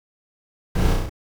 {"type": "noise with echo", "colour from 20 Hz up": "brown", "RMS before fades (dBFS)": -19, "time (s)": [0.75, 0.93], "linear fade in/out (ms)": 5, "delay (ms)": 33, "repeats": 5, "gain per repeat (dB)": -2, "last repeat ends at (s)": 1.095, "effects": []}